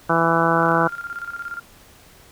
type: harmonic tone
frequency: 166 Hz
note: E3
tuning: 12 cents sharp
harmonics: 1 / 2 / 3 / 4 / 5 / 6 / 7 / 8 / 9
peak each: -24 / -24 / -24 / -24 / -24 / -24 / -24 / -24 / -24 dBFS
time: 0.09-0.88 s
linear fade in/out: 10 ms
type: tone with tremolo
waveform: sine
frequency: 1396 Hz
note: F6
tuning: 1 cent flat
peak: -26 dBFS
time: 0.57-1.6 s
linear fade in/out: 10 ms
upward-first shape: square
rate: 17 Hz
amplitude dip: 70%
effects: pink hiss -49 dBFS RMS until 2.31 s